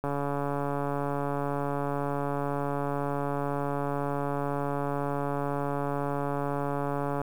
click train, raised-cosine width 1 ms, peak -17 dBFS, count 1020, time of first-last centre 0.04-7.216 s, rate 142 Hz, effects 8-bit

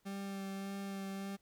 40% pulse tone with vibrato, 196 Hz, G3, in tune, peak -39 dBFS, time 0.05-1.37 s, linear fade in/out 20 ms, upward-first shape sine, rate 1.7 Hz, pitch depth 14 cents each way, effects pink hiss -75 dBFS RMS until 1.41 s

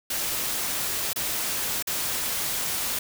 white noise with dropouts, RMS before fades -28 dBFS, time 0.1-2.99 s, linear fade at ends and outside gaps 5 ms, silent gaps 1.132-1.159 / 1.826-1.871 s, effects none

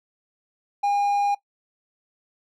triangle tone, 811 Hz, G#5, 41 cents flat, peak -17 dBFS, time 0.83-1.35 s, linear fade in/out 10 ms, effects noise-tail reverb RT60 0.1 s tail -18 dB re dry

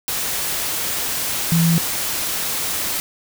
sine tone in noise, 166.4 Hz, E3, 17 cents sharp, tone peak -13 dBFS, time 1.52-1.78 s, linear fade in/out 0 ms, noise white, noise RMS -23 dBFS, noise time 0.08-3 s, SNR +7 dB, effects none

